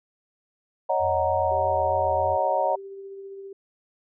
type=chord; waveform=sine; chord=D# minor seventh; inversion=third; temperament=equal; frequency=554.4 / 622.3 / 740 / 932.3 Hz; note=C#5 / D#5 / F#5 / A#5; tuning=0 / 0 / 0 / 0 cents; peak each=-26 dBFS; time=0.89-2.76 s; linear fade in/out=10 ms
type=tone with vibrato; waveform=sine; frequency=86.2 Hz; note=F2; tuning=22 cents flat; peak=-33 dBFS; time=0.99-2.38 s; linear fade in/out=50 ms; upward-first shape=triangle; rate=3.3 Hz; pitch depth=79 cents each way
type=tone with tremolo; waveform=sine; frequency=392 Hz; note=G4; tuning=in tune; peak=-35 dBFS; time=1.51-3.53 s; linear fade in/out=5 ms; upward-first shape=triangle; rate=15 Hz; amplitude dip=30%
effects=none

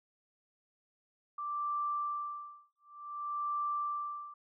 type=tone with tremolo; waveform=sine; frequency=1174.7 Hz; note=D6; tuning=in tune; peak=-31 dBFS; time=1.38-4.34 s; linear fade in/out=5 ms; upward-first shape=sine; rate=0.55 Hz; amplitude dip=100%; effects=none

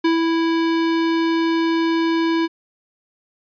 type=tone with ADSR envelope; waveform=square; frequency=329.6 Hz; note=E4; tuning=in tune; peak=-14 dBFS; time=0.04-2.48 s; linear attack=9 ms; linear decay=130 ms; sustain=-3 dB; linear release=33 ms; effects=resampled to 11025 Hz

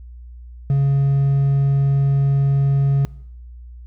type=tone with hard clipping; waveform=triangle; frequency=138.59 Hz; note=C#3; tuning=in tune; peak=-14 dBFS; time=0.7-3.05 s; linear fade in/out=0 ms; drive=5 dB; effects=noise-tail reverb RT60 0.8 s tail -23 dB re dry + added 60 Hz sine -35 dBFS peak until 3.86 s

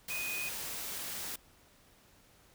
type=tone in noise; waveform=sine; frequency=2489 Hz; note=D#7; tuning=in tune; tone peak=-36 dBFS; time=0.1-0.49 s; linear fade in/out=5 ms; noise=white; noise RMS=-40 dBFS; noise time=0.08-1.36 s; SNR=+1 dB; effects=pink hiss -63 dBFS RMS until 2.54 s

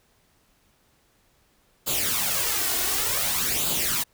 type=noise with flanger; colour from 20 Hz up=white; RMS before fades=-25 dBFS; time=1.86-4.04 s; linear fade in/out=20 ms; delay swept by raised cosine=0.26 to 2.76 ms; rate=0.55 Hz; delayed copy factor=+0.65; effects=pink hiss -64 dBFS RMS until 4.13 s

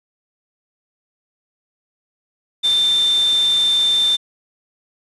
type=tone in noise; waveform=sine; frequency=3574 Hz; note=A7; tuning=26 cents sharp; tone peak=-13 dBFS; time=2.63-4.17 s; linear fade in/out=20 ms; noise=white; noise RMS=-30 dBFS; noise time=2.63-4.17 s; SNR=+14 dB; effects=resampled to 24000 Hz

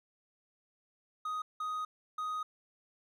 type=tone bursts at uneven times; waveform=triangle; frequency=1249 Hz; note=D#6; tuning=6 cents sharp; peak=-32 dBFS; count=3; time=1.25-1.42 / 1.6-1.85 / 2.18-2.43 s; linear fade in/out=5 ms; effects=none

